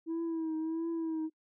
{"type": "tone with vibrato", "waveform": "sine", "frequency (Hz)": 324.5, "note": "E4", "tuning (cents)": -27, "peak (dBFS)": -29, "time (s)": [0.06, 1.3], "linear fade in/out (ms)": 50, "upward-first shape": "triangle", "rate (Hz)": 1.5, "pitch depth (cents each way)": 54, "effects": ["noise-tail reverb RT60 0.1 s tail -26 dB re dry", "tanh soft clip ceiling -31 dBFS"]}